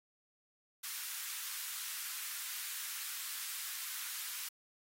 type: high-pass noise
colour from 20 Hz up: white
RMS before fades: -42 dBFS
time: 0.83-4.49 s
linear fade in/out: 10 ms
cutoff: 1200 Hz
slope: 24 dB/octave
effects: AAC 48 kbps